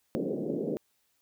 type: band-pass noise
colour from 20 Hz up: white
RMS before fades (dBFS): -32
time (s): 0.15-0.77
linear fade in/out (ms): 0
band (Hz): 150 to 520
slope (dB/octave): 48
effects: white hiss -73 dBFS RMS until 1.21 s